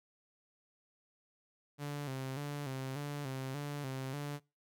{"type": "tone with vibrato", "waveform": "sawtooth", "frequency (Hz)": 138.59, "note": "C#3", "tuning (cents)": 0, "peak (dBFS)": -34, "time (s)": [1.78, 4.4], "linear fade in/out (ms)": 50, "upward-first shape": "square", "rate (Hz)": 1.7, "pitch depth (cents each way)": 78, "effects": ["noise-tail reverb RT60 0.3 s tail -24 dB re dry"]}